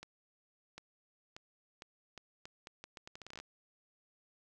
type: accelerating click train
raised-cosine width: 0.2 ms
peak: -30 dBFS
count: 19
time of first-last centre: 0.03-3.4 s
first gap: 750 ms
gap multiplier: 0.78
effects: none